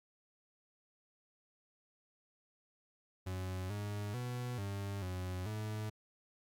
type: tone with pitch steps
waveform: 40% pulse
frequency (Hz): 92.8 / 103.1 / 123.4 / 99.8 / 91.6 / 107.4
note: F#2 / G#2 / B2 / G2 / F#2 / A2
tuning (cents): +6 / -12 / -1 / +32 / -17 / -41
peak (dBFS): -37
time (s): 3.26-5.9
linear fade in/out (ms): 10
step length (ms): 440
effects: Opus 48 kbps